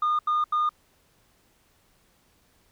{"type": "tone bursts", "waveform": "sine", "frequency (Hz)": 1220, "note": "D#6", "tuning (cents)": -34, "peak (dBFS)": -19, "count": 3, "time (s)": [0.02, 0.692], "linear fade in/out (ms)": 5, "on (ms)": 170, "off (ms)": 81, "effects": ["tanh soft clip ceiling -19 dBFS", "pink hiss -64 dBFS RMS until 2.71 s"]}